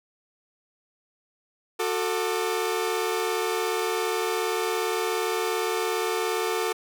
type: tone cluster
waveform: sawtooth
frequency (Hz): 366.3 / 443.6 / 1192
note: F#4 / A4 / D6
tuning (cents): -17 / +14 / +25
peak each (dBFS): -25 / -23 / -30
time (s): 1.79-6.73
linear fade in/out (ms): 10
effects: none